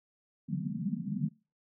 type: band-pass noise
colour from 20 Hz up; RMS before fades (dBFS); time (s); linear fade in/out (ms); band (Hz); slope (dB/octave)
white; -34; 0.48-1.29; 10; 140 to 240; 96
effects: noise-tail reverb RT60 0.3 s tail -21 dB re dry